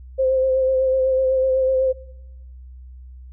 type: tone with vibrato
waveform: sine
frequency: 523.3 Hz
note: C5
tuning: in tune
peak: -15 dBFS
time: 0.18-1.93 s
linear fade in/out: 20 ms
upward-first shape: sine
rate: 8 Hz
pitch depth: 23 cents each way
effects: noise-tail reverb RT60 1.0 s tail -23 dB re dry + added 63 Hz sine -37 dBFS peak until 3.32 s